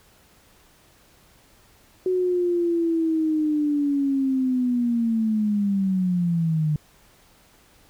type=linear sweep; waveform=sine; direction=down; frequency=371.2 to 149.5 Hz; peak=-19 dBFS; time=2.06-6.76 s; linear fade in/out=2 ms; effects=pink hiss -56 dBFS RMS until 7.89 s